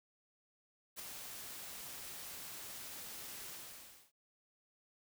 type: noise with ADSR envelope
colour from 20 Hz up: white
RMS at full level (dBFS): -43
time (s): 0.96-4.12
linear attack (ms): 34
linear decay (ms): 7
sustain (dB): -5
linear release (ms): 630
effects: none